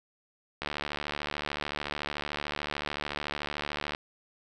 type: click train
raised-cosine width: 0.3 ms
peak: -16 dBFS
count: 246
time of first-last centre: 0.62-3.949 s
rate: 73.6 Hz
effects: none